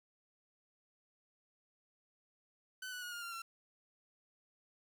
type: tone with pitch steps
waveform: sawtooth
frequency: 1512 / 1479.2 / 1447.1 / 1415.6 / 1384.9 / 1354.8 Hz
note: F#6 / F#6 / F#6 / F6 / F6 / E6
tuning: +37 / -1 / -39 / +23 / -15 / +47 cents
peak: -39 dBFS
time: 2.82-3.42 s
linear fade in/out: 5 ms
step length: 100 ms
effects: 11-bit